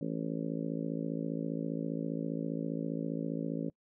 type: harmonic tone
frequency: 55 Hz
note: A1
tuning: in tune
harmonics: 3 / 4 / 5 / 6 / 7 / 8 / 9 / 10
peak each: -38 / -39 / -37 / -45 / -46 / -46 / -45 / -46 dBFS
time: 0.01-3.7 s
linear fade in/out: 5 ms
effects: noise-tail reverb RT60 0.1 s tail -26 dB re dry